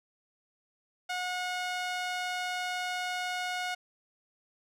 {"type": "tone with band-pass filter", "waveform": "sawtooth", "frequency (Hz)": 726, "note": "F#5", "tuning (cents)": -33, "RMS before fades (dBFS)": -34, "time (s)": [1.09, 3.75], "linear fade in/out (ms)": 10, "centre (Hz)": 2300, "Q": 0.54, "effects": []}